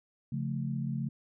sine chord, Db augmented, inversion none, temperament equal, 138.59 / 174.61 / 220 Hz, Db3 / F3 / A3, 0 / 0 / 0 cents, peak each -33 / -38 / -36 dBFS, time 0.32-1.09 s, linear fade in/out 5 ms, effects none

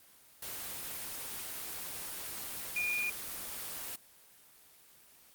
sine tone in noise, 2430 Hz, D#7, 42 cents flat, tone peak -31 dBFS, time 2.76-3.1 s, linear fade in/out 5 ms, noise white, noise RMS -41 dBFS, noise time 0.42-3.96 s, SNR +7 dB, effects white hiss -60 dBFS RMS until 5.34 s + Opus 24 kbps

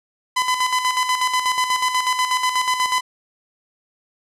sawtooth tone with tremolo, 1009 Hz, B5, 37 cents sharp, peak -12 dBFS, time 0.36-3.01 s, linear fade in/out 10 ms, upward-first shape square, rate 8.2 Hz, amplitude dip 55%, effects low-pass 10000 Hz 12 dB/octave

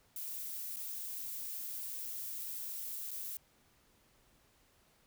violet noise with dropouts, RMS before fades -42 dBFS, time 0.16-3.37 s, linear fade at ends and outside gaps 2 ms, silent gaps 0.761-0.767 / 3.108-3.113 s, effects pink hiss -69 dBFS RMS until 5.06 s

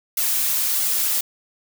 blue noise with flanger, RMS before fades -21 dBFS, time 0.17-1.21 s, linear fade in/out 5 ms, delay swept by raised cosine 1.4 to 5.1 ms, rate 1.5 Hz, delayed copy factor +0.75, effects none

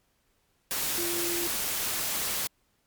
sine tone in noise, 344.7 Hz, F4, 23 cents flat, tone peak -32 dBFS, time 0.98-1.47 s, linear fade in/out 0 ms, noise white, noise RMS -30 dBFS, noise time 0.71-2.47 s, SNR -5 dB, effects pink hiss -71 dBFS RMS until 2.86 s + MP3 96 kbps

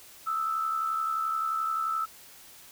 sine tone pair together, 1247 / 1318.5 Hz, D#6 / E6, +3 / 0 cents, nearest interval minor second, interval 97 cents, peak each -36 / -27 dBFS, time 0.26-2.06 s, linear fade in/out 20 ms, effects white hiss -51 dBFS RMS until 2.71 s

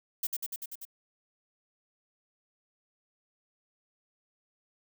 violet noise with echo, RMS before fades -31 dBFS, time 0.23-0.27 s, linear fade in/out 5 ms, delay 97 ms, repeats 6, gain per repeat -2 dB, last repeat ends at 0.852 s, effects none

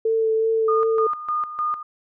sine tone with vibrato, 445.1 Hz, A4, 20 cents sharp, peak -17 dBFS, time 0.05-1.07 s, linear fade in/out 5 ms, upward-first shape sine, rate 2.7 Hz, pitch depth 14 cents each way
sine tone with tremolo, 1221 Hz, D#6, 33 cents flat, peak -20 dBFS, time 0.68-1.83 s, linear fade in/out 5 ms, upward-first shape square, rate 3.3 Hz, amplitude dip 70%
effects none

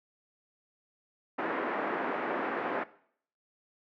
pink band-pass noise, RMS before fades -33 dBFS, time 1.38-2.84 s, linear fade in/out 10 ms, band 270 to 1900 Hz, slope 24 dB/octave, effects noise-tail reverb RT60 0.6 s tail -18 dB re dry

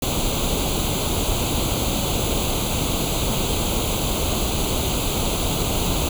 pink noise with comb filter, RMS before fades -22 dBFS, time 0.02-6.09 s, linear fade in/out 5 ms, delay 0.28 ms, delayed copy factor +0.85, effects none

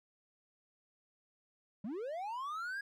triangle linear sweep, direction up, 183.2 to 1661.2 Hz, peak -36 dBFS, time 1.84-2.81 s, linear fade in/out 5 ms, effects none

